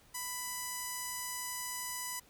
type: tone with notch filter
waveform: 5% pulse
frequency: 993 Hz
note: B5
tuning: 9 cents sharp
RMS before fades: -40 dBFS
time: 0.14-2.2 s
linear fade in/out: 10 ms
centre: 3500 Hz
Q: 1.3
effects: pink hiss -63 dBFS RMS until 2.29 s